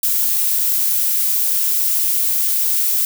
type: noise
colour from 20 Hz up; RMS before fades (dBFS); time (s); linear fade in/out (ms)
violet; -17; 0.03-3.05; 2
effects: none